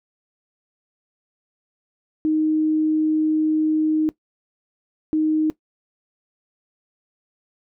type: tone bursts at uneven times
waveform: sine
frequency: 311.1 Hz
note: D#4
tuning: in tune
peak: -16 dBFS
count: 2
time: 2.25-4.09 / 5.13-5.5 s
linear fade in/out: 0 ms
effects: noise-tail reverb RT60 0.1 s tail -18 dB re dry